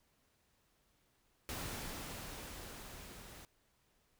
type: noise with level ramp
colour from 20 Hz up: pink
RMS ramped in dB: -42 to -54 dBFS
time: 1.49-3.45 s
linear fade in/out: 0 ms
effects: pink hiss -75 dBFS RMS until 4.19 s